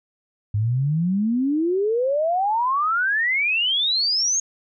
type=exponential sweep; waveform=sine; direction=up; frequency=100.5 to 6645 Hz; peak=-18 dBFS; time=0.54-4.4 s; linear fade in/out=5 ms; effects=none